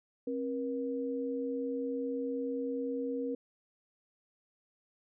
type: tone pair together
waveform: sine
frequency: 268 / 477.5 Hz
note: C4 / A#4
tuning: +42 / +42 cents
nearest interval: minor seventh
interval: 1000 cents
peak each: -35 / -35 dBFS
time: 0.27-3.35 s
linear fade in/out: 5 ms
effects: none